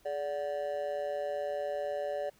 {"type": "tone with amplitude modulation", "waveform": "triangle", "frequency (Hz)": 580, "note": "D5", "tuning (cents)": -22, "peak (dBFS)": -26, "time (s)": [0.05, 2.3], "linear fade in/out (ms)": 10, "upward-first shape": "sine", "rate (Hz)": 158, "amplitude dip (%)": 90, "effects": ["pink hiss -65 dBFS RMS until 2.39 s"]}